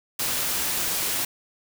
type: noise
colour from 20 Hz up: white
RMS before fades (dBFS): -26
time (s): 0.19-1.25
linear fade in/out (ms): 5
effects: none